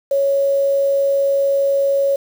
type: tone with quantisation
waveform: sine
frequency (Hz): 554.4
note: C#5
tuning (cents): 0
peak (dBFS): -13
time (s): 0.11-2.16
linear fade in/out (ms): 5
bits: 6
effects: none